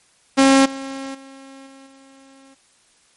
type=tone with level steps; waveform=sawtooth; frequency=270 Hz; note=C#4; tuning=45 cents flat; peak=-6 / -24 / -35 / -38 / -42 dBFS; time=0.37-2.55 s; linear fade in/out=20 ms; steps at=0.65 / 1.14 / 1.66 / 1.86 s; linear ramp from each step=10 ms; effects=white hiss -57 dBFS RMS until 3.16 s + MP3 48 kbps